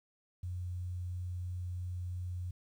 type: tone with quantisation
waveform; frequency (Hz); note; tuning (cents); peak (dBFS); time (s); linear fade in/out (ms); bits
sine; 89.7; F2; +47; -36; 0.43-2.51; 5; 11
effects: none